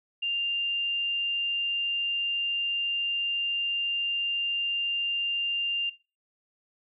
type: tone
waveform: sine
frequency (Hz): 2794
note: F7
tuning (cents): 0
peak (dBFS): -26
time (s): 0.22-5.9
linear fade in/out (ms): 10
effects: noise-tail reverb RT60 0.3 s tail -18 dB re dry